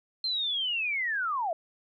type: linear sweep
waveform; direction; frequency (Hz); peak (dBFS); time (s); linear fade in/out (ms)
sine; down; 4186 to 622.3; -27; 0.24-1.53; 2
effects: none